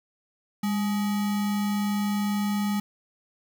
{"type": "tone with sample-and-hold", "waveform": "sine", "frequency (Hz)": 203.8, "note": "G#3", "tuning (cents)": -32, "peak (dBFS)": -23, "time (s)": [0.63, 2.8], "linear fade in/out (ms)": 5, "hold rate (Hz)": 1050, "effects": []}